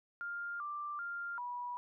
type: tone with pitch steps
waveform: sine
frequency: 1402 / 1179 / 1397 / 975 Hz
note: F6 / D6 / F6 / B5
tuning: +6 / +6 / 0 / -23 cents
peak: -38 dBFS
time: 0.21-1.77 s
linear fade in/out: 0 ms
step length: 390 ms
effects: none